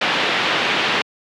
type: low-pass noise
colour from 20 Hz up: white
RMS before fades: -19 dBFS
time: 0.01-1.02 s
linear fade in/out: 5 ms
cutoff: 3400 Hz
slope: 24 dB/octave
effects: high-pass 200 Hz 12 dB/octave